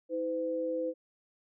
sine tone pair together, 321 / 508.6 Hz, E4 / C5, -46 / -49 cents, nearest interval minor sixth, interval 797 cents, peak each -36 / -31 dBFS, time 0.09-0.94 s, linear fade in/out 50 ms, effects none

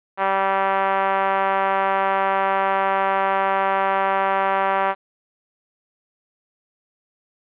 5% pulse tone with band-pass filter, 193.8 Hz, G3, 20 cents flat, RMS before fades -20 dBFS, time 0.17-4.95 s, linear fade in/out 50 ms, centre 820 Hz, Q 1.4, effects resampled to 8000 Hz + 8-bit

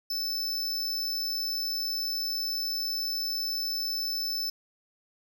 square tone, 5274 Hz, E8, in tune, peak -29 dBFS, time 0.1-4.5 s, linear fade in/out 5 ms, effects none

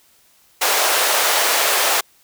pink high-pass noise, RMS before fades -17 dBFS, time 0.61-2.01 s, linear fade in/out 10 ms, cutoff 510 Hz, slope 24 dB/octave, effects white hiss -55 dBFS RMS until 2.23 s

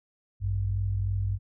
sine tone pair together, 54.7 / 98 Hz, A1 / G2, -9 / 0 cents, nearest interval minor seventh, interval 1009 cents, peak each -31 / -26 dBFS, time 0.4-1.39 s, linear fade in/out 50 ms, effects none

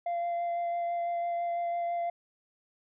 sine tone with vibrato, 690 Hz, F5, 21 cents flat, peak -26 dBFS, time 0.06-2.1 s, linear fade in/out 5 ms, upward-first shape sine, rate 6 Hz, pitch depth 10 cents each way, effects tanh soft clip ceiling -28 dBFS

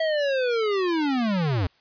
square linear sweep, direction down, 652 to 82.4 Hz, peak -22 dBFS, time 0-1.67 s, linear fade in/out 5 ms, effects white hiss -61 dBFS RMS until 1.8 s + resampled to 11025 Hz

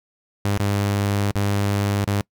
sawtooth tone with dropouts, 101 Hz, G#2, 48 cents flat, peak -15 dBFS, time 0.45-2.21 s, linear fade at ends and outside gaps 0 ms, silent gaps 0.574-0.597 / 1.313-1.356 / 2.045-2.076 s, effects noise-tail reverb RT60 0.1 s tail -25 dB re dry

